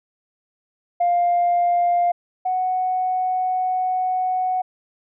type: tone pair in turn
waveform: sine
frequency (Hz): 701 / 740.1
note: F5 / F#5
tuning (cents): +6 / 0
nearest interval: minor second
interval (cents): 94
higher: second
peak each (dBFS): -14 / -18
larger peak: first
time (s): 1-2.12 / 2.45-4.62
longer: second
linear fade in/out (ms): 10
effects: tanh soft clip ceiling -12 dBFS